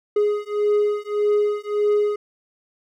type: beating tone pair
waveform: triangle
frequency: 415.3 / 417 Hz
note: G#4 / G#4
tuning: 0 / +7 cents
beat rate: 1.7 Hz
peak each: -19 dBFS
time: 0.16-2.16 s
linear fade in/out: 5 ms
effects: none